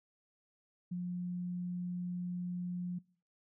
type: tone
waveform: sine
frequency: 178 Hz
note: F3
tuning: 33 cents sharp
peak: -35 dBFS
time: 0.91-2.99 s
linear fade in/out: 10 ms
effects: noise-tail reverb RT60 0.5 s tail -24 dB re dry